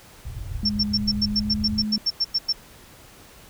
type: low-pass noise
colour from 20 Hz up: white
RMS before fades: -32 dBFS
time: 0.25-1.84 s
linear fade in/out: 5 ms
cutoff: 120 Hz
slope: 48 dB/octave
type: tone with pitch glide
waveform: sine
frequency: 207.7 to 212.6 Hz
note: G#3 to G#3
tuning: 0 to +41 cents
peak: -24 dBFS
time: 0.63-1.98 s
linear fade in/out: 2 ms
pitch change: +41 cents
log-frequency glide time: 1.28-1.71 s
type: tone bursts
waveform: sine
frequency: 5420 Hz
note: E8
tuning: 47 cents sharp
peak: -18 dBFS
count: 14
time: 0.65-2.528 s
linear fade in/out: 10 ms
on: 45 ms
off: 96 ms
effects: pink hiss -48 dBFS RMS until 3.49 s